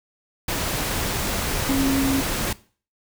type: tone in noise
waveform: sine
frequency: 271.1 Hz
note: C#4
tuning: 38 cents flat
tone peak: -19 dBFS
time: 1.69-2.21 s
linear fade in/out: 5 ms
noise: pink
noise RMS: -25 dBFS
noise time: 0.48-2.53 s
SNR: +3 dB
effects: noise-tail reverb RT60 0.4 s tail -19 dB re dry